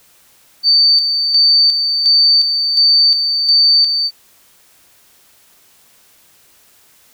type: tone with tremolo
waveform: sine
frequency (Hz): 4576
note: D8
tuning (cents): -46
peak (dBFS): -7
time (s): 0.63-4.11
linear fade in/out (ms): 50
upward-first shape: square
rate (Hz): 1.4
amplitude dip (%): 50
effects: white hiss -50 dBFS RMS until 7.13 s